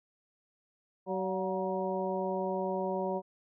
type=harmonic tone with a mistuned harmonic; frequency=189.2 Hz; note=F#3; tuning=39 cents sharp; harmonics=1 / 2 / 3 / 4 / 5; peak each=-37 / -35 / -35 / -39 / -38 dBFS; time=1.06-3.22 s; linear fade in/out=50 ms; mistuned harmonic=4; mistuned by=-63 cents; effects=none